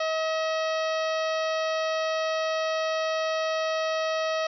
harmonic tone with a mistuned harmonic, 637 Hz, D#5, 41 cents sharp, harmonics 1 / 2 / 3 / 4 / 5 / 6 / 7 / 8 / 9, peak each -26 / -32 / -36 / -38 / -40 / -42 / -43 / -44 / -45 dBFS, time 0-4.47 s, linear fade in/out 5 ms, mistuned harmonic 4, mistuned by +31 cents, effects none

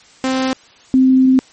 sawtooth / sine tone pair in turn, 261.6 / 260.5 Hz, C4 / C4, 0 / -7 cents, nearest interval unison, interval 7 cents, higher first, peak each -11 / -7 dBFS, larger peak second, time 0.24-0.53 / 0.94-1.39 s, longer second, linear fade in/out 0 ms, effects white hiss -46 dBFS RMS until 1.52 s + MP3 32 kbps

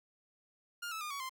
sawtooth tone with pitch steps, 1410 / 1308 / 1213.4 / 1125.6 / 1044.2 Hz, F6 / E6 / D#6 / C#6 / C6, +16 / -14 / -44 / +26 / -4 cents, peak -35 dBFS, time 0.82-1.295 s, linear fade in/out 10 ms, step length 95 ms, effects none

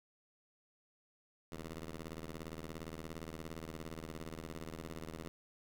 10% pulse ring-modulated tone, 80.2 Hz, E2, 47 cents flat, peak -33 dBFS, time 1.52-5.28 s, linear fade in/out 0 ms, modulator 88.8 Hz, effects none

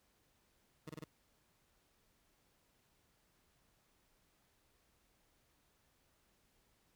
20% pulse tone bursts, 156.1 Hz, D#3, 6 cents sharp, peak -40 dBFS, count 4, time 0.87-1.043 s, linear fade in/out 5 ms, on 26 ms, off 23 ms, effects pink hiss -75 dBFS RMS until 6.95 s

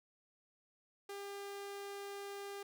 sawtooth tone, 400.4 Hz, G4, 37 cents sharp, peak -40 dBFS, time 1.09-2.63 s, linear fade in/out 5 ms, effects none

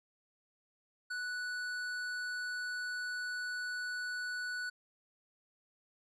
square tone, 1480 Hz, F#6, in tune, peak -37 dBFS, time 1.1-4.7 s, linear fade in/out 10 ms, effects low-pass 7000 Hz 12 dB/octave

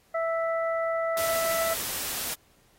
harmonic tone, 659.3 Hz, E5, in tune, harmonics 1 / 2 / 3, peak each -26 / -32 / -36 dBFS, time 0.14-1.74 s, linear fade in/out 10 ms
white noise, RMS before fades -32 dBFS, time 1.17-2.34 s, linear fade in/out 2 ms
effects pink hiss -63 dBFS RMS until 2.78 s + AAC 48 kbps

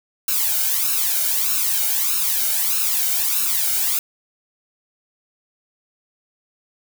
blue noise with flanger, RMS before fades -20 dBFS, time 0.28-3.99 s, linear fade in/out 2 ms, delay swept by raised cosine 0.74 to 1.36 ms, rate 1.6 Hz, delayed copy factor +0.85, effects none

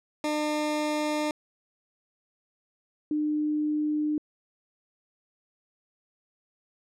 20% pulse / sine tone pair in turn, 301.6 / 301.6 Hz, D4 / D4, +46 / +46 cents, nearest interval unison, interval 0 cents, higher neither, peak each -21 / -24 dBFS, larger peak first, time 0.24-1.31 / 3.11-4.18 s, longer neither, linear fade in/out 2 ms, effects low-pass 9000 Hz 12 dB/octave

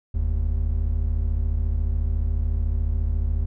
triangle tone pair together, 43.72 / 77.78 Hz, F1 / D#2, +3 / 0 cents, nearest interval minor seventh, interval 997 cents, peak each -21 dBFS, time 0.14-3.46 s, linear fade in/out 10 ms, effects none

